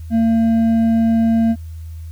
triangle tone with hard clipping, 226.9 Hz, A#3, 47 cents flat, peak -13 dBFS, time 0.1-1.56 s, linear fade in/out 50 ms, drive 8 dB, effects added 81 Hz sine -28 dBFS peak until 2.11 s + white hiss -54 dBFS RMS until 2.11 s

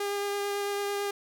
sawtooth tone with vibrato, 404.4 Hz, G#4, 46 cents flat, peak -25 dBFS, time 0-1.11 s, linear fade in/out 5 ms, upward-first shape sine, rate 9 Hz, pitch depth 9 cents each way, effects none

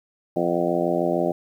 harmonic tone with a mistuned harmonic, 86.6 Hz, F2, 14 cents flat, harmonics 2 / 3 / 4 / 5 / 6 / 7 / 8 / 9, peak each -29 / -29 / -25 / -30 / -29 / -25 / -31 / -31 dBFS, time 0.36-1.32 s, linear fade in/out 5 ms, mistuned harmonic 9, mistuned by -35 cents, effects 9-bit

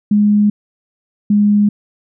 sine tone pair in turn, 207.7 / 206.6 Hz, G#3 / G#3, 0 / -9 cents, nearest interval unison, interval 9 cents, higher first, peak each -8 dBFS, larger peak neither, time 0.11-0.5 / 1.3-1.69 s, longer neither, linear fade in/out 5 ms, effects none

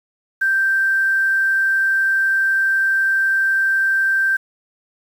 sine tone with quantisation, 1568 Hz, G6, in tune, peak -14 dBFS, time 0.41-4.37 s, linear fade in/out 10 ms, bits 7, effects none

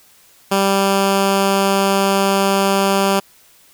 10% pulse tone, 196 Hz, G3, in tune, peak -5 dBFS, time 0.51-3.2 s, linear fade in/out 10 ms, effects white hiss -50 dBFS RMS until 3.73 s

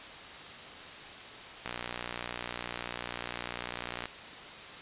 click train, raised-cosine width 0.3 ms, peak -19 dBFS, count 145, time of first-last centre 1.66-4.056 s, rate 60.1 Hz, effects white hiss -45 dBFS RMS until 4.81 s + resampled to 8000 Hz

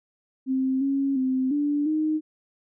sine tone with pitch steps, 262.8 / 274.7 / 260.1 / 291.4 / 309.8 Hz, C4 / C#4 / C4 / D4 / D#4, +8 / -16 / -10 / -13 / -7 cents, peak -21 dBFS, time 0.46-2.21 s, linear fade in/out 50 ms, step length 350 ms, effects none

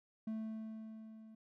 triangle tone with level ramp, 220 Hz, A3, in tune, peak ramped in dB -35 to -52 dBFS, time 0.27-1.35 s, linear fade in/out 5 ms, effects none

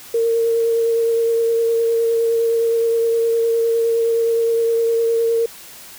sine tone with vibrato, 459.6 Hz, A#4, 25 cents flat, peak -14 dBFS, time 0.14-5.46 s, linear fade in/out 5 ms, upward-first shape triangle, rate 9.7 Hz, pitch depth 17 cents each way, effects white hiss -39 dBFS RMS until 5.98 s

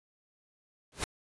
pink noise with exponential growth, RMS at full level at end -28 dBFS, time 0.92-1.04 s, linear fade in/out 1 ms, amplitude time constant 26 ms, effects resampled to 24000 Hz

